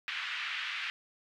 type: band-pass noise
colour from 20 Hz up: white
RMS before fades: -37 dBFS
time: 0.08-0.9 s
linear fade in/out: 0 ms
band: 1400 to 3000 Hz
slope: 24 dB/octave
effects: none